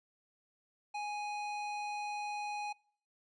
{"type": "tone with band-pass filter", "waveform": "square", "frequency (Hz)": 830.6, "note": "G#5", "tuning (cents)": 0, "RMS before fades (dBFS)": -39, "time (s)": [0.94, 2.73], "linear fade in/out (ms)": 10, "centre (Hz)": 1800, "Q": 0.6, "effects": ["noise-tail reverb RT60 0.5 s tail -23 dB re dry", "resampled to 22050 Hz"]}